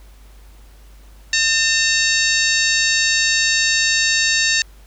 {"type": "harmonic tone with a mistuned harmonic", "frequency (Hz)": 900, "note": "A5", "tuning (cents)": 39, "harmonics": [2, 3, 4, 5, 6, 7, 8], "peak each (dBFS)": [-19, -21, -22, -23, -24, -24, -25], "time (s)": [1.33, 4.62], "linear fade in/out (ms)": 2, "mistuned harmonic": 4, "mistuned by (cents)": 74, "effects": ["added 50 Hz sine -41 dBFS peak until 4.86 s", "pink hiss -52 dBFS RMS until 4.86 s"]}